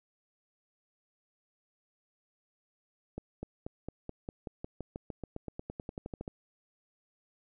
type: accelerating click train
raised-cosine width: 2 ms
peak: -25 dBFS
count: 23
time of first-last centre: 3.18-6.279 s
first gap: 250 ms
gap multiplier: 0.94
effects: none